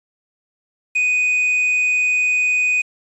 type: tone with quantisation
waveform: triangle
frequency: 2489 Hz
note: D#7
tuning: in tune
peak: -13 dBFS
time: 0.95-2.82 s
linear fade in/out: 10 ms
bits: 7
effects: resampled to 22050 Hz